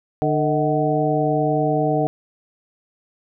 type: harmonic tone with a mistuned harmonic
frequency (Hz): 150.2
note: D3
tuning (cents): +39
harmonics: 1 / 2 / 3 / 4 / 5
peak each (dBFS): -23 / -23 / -23 / -23 / -23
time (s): 0.22-2.07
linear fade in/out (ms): 0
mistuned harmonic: 4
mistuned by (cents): +84
effects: none